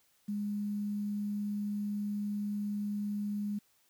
sine tone with quantisation, 205.9 Hz, G#3, 15 cents flat, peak -32 dBFS, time 0.28-3.59 s, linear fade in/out 10 ms, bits 10, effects white hiss -70 dBFS RMS until 3.89 s

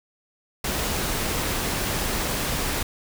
pink noise, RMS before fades -26 dBFS, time 0.64-2.83 s, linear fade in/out 5 ms, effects none

